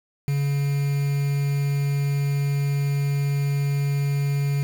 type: tone with quantisation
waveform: triangle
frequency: 141.3 Hz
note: C#3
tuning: 34 cents sharp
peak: -18 dBFS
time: 0.28-4.63 s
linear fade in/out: 0 ms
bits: 6
effects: none